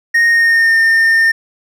triangle tone with pitch glide, 1858 to 1814.5 Hz, A#6 to A#6, -6 to -47 cents, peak -6 dBFS, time 0.14-1.32 s, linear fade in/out 10 ms, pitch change -41 cents, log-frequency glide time 0.29-0.78 s, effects none

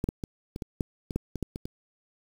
clicks, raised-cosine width 3 ms, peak -14 / -12 / -20 / -22 / -20 / -14 / -22 / -14 / -20 / -16 / -22 / -22 dBFS, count 12, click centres 0.041 / 0.089 / 0.238 / 0.561 / 0.622 / 0.808 / 1.108 / 1.16 / 1.357 / 1.427 / 1.559 / 1.655 s, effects 7-bit

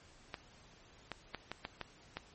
clicks, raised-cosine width 0.3 ms, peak -23 dBFS, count 7, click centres 0.342 / 1.117 / 1.347 / 1.516 / 1.651 / 1.813 / 2.17 s, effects pink hiss -61 dBFS RMS until 2.34 s + MP3 32 kbps

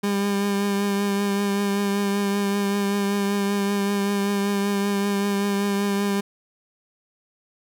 30% pulse tone with vibrato, 200.7 Hz, G3, 41 cents sharp, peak -18 dBFS, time 0.03-6.21 s, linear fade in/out 10 ms, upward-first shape triangle, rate 5.2 Hz, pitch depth 24 cents each way, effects none

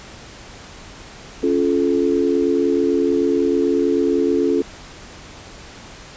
sine chord, Db augmented, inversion none, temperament just, 277.2 / 346.5 / 433.1 Hz, Db4 / F4 / A4, 0 / -14 / -27 cents, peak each -19 dBFS, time 1.43-4.62 s, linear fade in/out 5 ms, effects pink hiss -39 dBFS RMS until 6.16 s + resampled to 16000 Hz

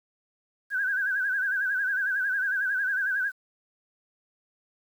sine tone with vibrato, 1568 Hz, G6, in tune, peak -24 dBFS, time 0.7-3.32 s, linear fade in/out 50 ms, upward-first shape sine, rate 11 Hz, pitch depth 93 cents each way, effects 9-bit

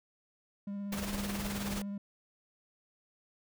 triangle tone with vibrato, 200.9 Hz, G3, 43 cents sharp, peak -34 dBFS, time 0.67-1.98 s, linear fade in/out 5 ms, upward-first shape triangle, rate 16 Hz, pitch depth 18 cents each way
pink noise with tremolo, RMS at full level -37 dBFS, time 0.92-1.82 s, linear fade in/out 5 ms, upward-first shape sine, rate 19 Hz, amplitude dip 50%
effects none

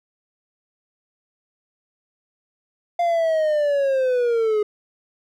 triangle linear sweep, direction down, 698.5 to 415.3 Hz, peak -15 dBFS, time 2.99-4.63 s, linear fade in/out 5 ms, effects none

